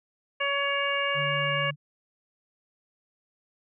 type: harmonic tone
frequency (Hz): 562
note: C#5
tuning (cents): +24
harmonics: 1 / 2 / 3 / 4 / 5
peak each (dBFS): -31 / -31 / -31 / -31 / -31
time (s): 0.4-1.71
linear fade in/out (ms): 10
type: tone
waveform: sine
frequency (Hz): 146.83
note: D3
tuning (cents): 0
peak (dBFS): -32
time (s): 1.14-1.76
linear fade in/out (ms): 50
effects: none